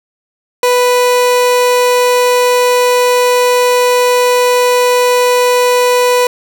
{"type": "tone", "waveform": "30% pulse", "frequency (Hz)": 493.9, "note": "B4", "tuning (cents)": 0, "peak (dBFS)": -5, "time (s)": [0.63, 6.27], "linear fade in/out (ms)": 2, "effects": []}